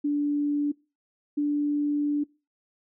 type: tone pair in turn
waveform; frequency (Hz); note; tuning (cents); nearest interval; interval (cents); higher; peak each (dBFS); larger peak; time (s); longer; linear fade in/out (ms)
sine; 291 / 292.3; D4 / D4; -16 / -8; unison; 8; second; -22; neither; 0.04-0.72 / 1.37-2.24; second; 10
effects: noise-tail reverb RT60 0.3 s tail -23 dB re dry